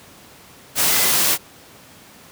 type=tone in noise; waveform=sine; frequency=2031 Hz; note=B6; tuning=48 cents sharp; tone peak=-28 dBFS; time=0.87-1.13 s; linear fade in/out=50 ms; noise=white; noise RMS=-17 dBFS; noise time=0.75-1.38 s; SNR=-14 dB; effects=pink hiss -45 dBFS RMS until 2.31 s + high-pass 100 Hz 12 dB/octave